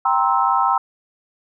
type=chord; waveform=sine; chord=C dominant seventh; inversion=second; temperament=just; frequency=784.9 / 941.9 / 1046.5 / 1308.1 Hz; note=G5 / Bb5 / C6 / E6; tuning=+2 / +18 / 0 / -14 cents; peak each=-20 dBFS; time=0.05-0.78 s; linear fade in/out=5 ms; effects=none